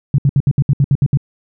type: tone bursts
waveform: sine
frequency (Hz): 138.59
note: C#3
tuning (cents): 0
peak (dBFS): -8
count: 10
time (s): 0.14-1.173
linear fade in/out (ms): 2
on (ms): 43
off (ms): 67
effects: none